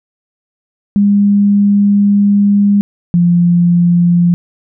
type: tone pair in turn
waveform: sine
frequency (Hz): 202.6 / 173.82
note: G#3 / F3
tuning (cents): -43 / -8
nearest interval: minor third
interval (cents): 265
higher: first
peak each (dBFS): -6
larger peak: neither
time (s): 0.96-2.81 / 3.14-4.34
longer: first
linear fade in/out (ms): 0
effects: none